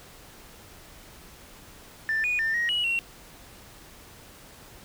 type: tone with pitch steps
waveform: sine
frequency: 1776 / 2462 / 1797 / 1884 / 2918 / 2735 Hz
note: A6 / D#7 / A6 / A#6 / F#7 / F7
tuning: +16 / -19 / +36 / +18 / -25 / -37 cents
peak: -22 dBFS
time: 2.09-2.99 s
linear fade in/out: 0 ms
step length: 150 ms
effects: tanh soft clip ceiling -20 dBFS + pink hiss -49 dBFS RMS until 4.84 s